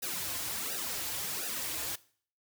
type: noise with flanger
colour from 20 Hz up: white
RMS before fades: -36 dBFS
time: 0.02-1.96 s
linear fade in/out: 10 ms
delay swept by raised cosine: 0.91 to 5.31 ms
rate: 1.4 Hz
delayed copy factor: -0.9
effects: noise-tail reverb RT60 0.5 s tail -20 dB re dry